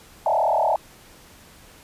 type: tone with frequency modulation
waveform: sine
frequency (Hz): 752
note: F#5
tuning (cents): +28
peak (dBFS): -17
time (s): 0.26-0.76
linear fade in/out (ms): 2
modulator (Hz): 38.1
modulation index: 4
effects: pink hiss -49 dBFS RMS until 1.83 s + resampled to 32000 Hz